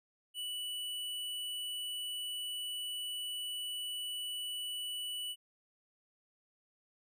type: tone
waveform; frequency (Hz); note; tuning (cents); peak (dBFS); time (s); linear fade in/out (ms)
square; 2960; F#7; 0; -38; 0.34-5.36; 50
effects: none